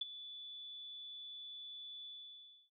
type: tone with ADSR envelope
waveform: sine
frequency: 3465 Hz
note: A7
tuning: 27 cents flat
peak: -33 dBFS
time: 0.01-2.7 s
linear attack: 6 ms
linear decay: 20 ms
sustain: -14 dB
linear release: 650 ms
effects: none